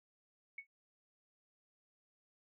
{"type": "tone with exponential decay", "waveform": "sine", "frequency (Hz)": 2217, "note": "C#7", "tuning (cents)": 0, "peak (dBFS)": -40, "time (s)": [0.58, 0.67], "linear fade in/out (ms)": 5, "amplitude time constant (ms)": 18, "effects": []}